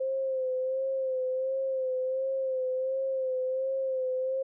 sine tone with vibrato, 523.3 Hz, C5, in tune, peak -27 dBFS, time 0-4.43 s, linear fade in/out 10 ms, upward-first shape sine, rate 1.4 Hz, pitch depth 37 cents each way, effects none

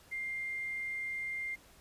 sine tone with quantisation, 2100 Hz, C7, 6 cents sharp, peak -35 dBFS, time 0.11-1.56 s, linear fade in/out 20 ms, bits 10, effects pink hiss -60 dBFS RMS until 1.8 s + resampled to 32000 Hz

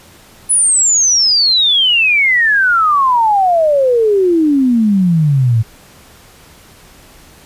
sine exponential sweep, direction down, 10240 to 108.2 Hz, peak -8 dBFS, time 0.49-5.63 s, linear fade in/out 20 ms, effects pink hiss -42 dBFS RMS until 7.45 s + resampled to 32000 Hz

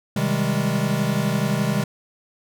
square chord, Ab major seventh, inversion first, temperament equal with one note detuned, 130.81 / 157.64 / 196 / 207.7 Hz, C3 / Eb3 / G3 / Ab3, 0 / +23 / 0 / 0 cents, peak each -26 dBFS, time 0.16-1.84 s, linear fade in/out 5 ms, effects none

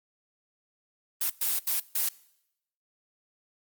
blue noise bursts at uneven times, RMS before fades -27 dBFS, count 4, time 1.21-1.3 / 1.41-1.59 / 1.67-1.8 / 1.95-2.09 s, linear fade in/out 5 ms, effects noise-tail reverb RT60 0.8 s tail -22 dB re dry + Opus 24 kbps

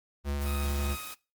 square tone with vibrato, 71 Hz, C#2, 42 cents sharp, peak -29 dBFS, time 0.24-0.97 s, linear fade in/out 50 ms, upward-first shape sine, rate 11 Hz, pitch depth 11 cents each way
white noise, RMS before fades -43 dBFS, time 0.4-1.15 s, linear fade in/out 20 ms
20% pulse tone with tremolo, 1257 Hz, D#6, 17 cents sharp, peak -33 dBFS, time 0.46-1.14 s, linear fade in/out 0 ms, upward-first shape triangle, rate 2.6 Hz, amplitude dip 65%
effects noise-tail reverb RT60 0.3 s tail -22 dB re dry + Opus 24 kbps

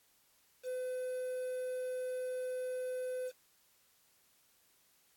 triangle tone with quantisation, 507 Hz, B4, 45 cents sharp, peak -34 dBFS, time 0.63-3.32 s, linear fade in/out 50 ms, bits 9, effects white hiss -70 dBFS RMS until 5.16 s + AAC 64 kbps

